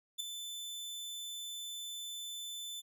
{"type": "tone with ADSR envelope", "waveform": "sawtooth", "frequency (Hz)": 3520, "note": "A7", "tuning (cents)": 0, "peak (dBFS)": -29, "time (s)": [0.18, 2.82], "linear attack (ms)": 23, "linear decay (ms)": 4, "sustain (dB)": -9, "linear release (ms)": 29, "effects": []}